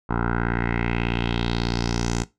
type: tone with low-pass filter sweep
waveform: 10% pulse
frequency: 58.27 Hz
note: A#1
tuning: in tune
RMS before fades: -24 dBFS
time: 0.09-2.24 s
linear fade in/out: 10 ms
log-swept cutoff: 1200 to 7100 Hz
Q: 3.4
effects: noise-tail reverb RT60 0.2 s tail -18 dB re dry